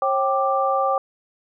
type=tone cluster; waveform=sine; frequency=541 / 779 / 1179 Hz; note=C#5 / G5 / D6; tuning=-42 / -11 / +6 cents; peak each=-22 dBFS; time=0.02-0.98 s; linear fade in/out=2 ms; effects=none